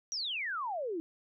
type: exponential sweep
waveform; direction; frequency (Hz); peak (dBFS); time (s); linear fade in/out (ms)
sine; down; 5920 to 311.1; -33; 0.12-1; 0
effects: none